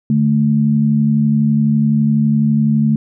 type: tone pair together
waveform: sine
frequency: 146.83 / 218.8 Hz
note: D3 / A3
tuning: 0 / -9 cents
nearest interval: perfect fifth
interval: 691 cents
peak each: -15 / -12 dBFS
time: 0.1-2.96 s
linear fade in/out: 2 ms
effects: none